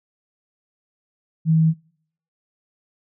sine tone, 160.4 Hz, E3, 47 cents flat, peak -13 dBFS, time 1.45-1.74 s, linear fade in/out 50 ms, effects noise-tail reverb RT60 0.6 s tail -23 dB re dry

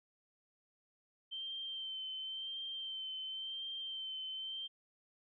sine tone with vibrato, 3116 Hz, G7, 11 cents flat, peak -40 dBFS, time 1.31-4.68 s, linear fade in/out 20 ms, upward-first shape sine, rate 0.94 Hz, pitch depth 27 cents each way, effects none

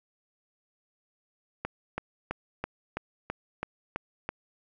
click train, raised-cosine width 0.5 ms, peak -16 dBFS, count 9, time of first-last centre 1.65-4.29 s, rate 3.03 Hz, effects none

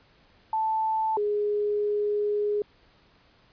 sine tone pair in turn, 880 / 415.3 Hz, A5 / G#4, 0 / 0 cents, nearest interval octave + minor second, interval 1300 cents, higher first, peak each -23 dBFS, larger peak neither, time 0.53-1.17 / 1.17-2.62 s, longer second, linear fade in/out 2 ms, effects pink hiss -60 dBFS RMS until 3.52 s + resampled to 11025 Hz

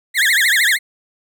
35% pulse tone with vibrato, 1864.7 Hz, A#6, in tune, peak -10 dBFS, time 0.14-0.79 s, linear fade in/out 50 ms, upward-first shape triangle, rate 13 Hz, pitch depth 290 cents each way, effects none

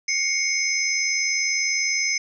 sine tone cluster, 2150 / 2230 / 5150 / 6170 Hz, C7 / C#7 / E8 / G8, +47 / +10 / -41 / -28 cents, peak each -26 dBFS, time 0.08-2.18 s, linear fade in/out 5 ms, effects none

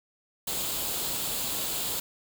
white noise with comb filter, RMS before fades -31 dBFS, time 0.47-2 s, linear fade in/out 5 ms, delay 0.26 ms, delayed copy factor +0.5, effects none

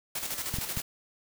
white noise with tremolo, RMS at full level -33 dBFS, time 0.15-0.82 s, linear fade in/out 5 ms, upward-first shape square, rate 13 Hz, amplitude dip 50%
clicks, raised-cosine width 5 ms, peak -21 dBFS, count 3, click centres 0.541 / 0.586 / 0.773 s
effects none

